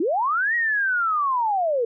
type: linear two-way sweep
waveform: sine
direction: up then down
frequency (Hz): 287.1 to 1914 to 448.2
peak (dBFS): -19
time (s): 0-1.85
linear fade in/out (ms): 5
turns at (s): 0.55
effects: none